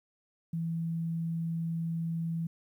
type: tone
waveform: sine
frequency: 165.4 Hz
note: E3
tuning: 6 cents sharp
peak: -30 dBFS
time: 0.53-2.47 s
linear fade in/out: 5 ms
effects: 11-bit